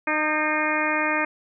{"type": "harmonic tone with a mistuned harmonic", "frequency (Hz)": 305.6, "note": "D#4", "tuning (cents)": -31, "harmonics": [1, 2, 3, 4, 5, 6, 7, 8], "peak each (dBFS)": [-29, -29, -29, -29, -29, -29, -29, -29], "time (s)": [0.07, 1.25], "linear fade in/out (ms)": 5, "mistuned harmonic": 5, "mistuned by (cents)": 49, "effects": []}